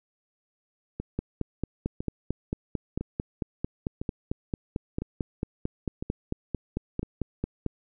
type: two click trains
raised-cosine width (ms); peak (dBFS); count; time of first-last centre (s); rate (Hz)
3; -15 / -19; 30 / 7; 1.19-7.663 / 1-7.03; 4.48 / 0.995
effects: none